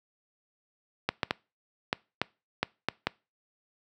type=clicks; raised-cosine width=0.3 ms; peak=-9 dBFS; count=8; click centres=1.09 / 1.232 / 1.309 / 1.929 / 2.216 / 2.63 / 2.886 / 3.07 s; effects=noise-tail reverb RT60 0.3 s tail -24 dB re dry + high-pass 100 Hz 12 dB/octave